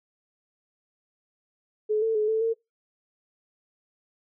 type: tone with pitch steps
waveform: sine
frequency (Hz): 427.6 / 447.2 / 426 / 441.3 / 454.2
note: A4 / A4 / G#4 / A4 / A#4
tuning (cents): -49 / +28 / +44 / +5 / -45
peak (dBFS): -21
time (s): 1.89-2.54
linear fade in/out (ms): 20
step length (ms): 130
effects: noise-tail reverb RT60 0.2 s tail -23 dB re dry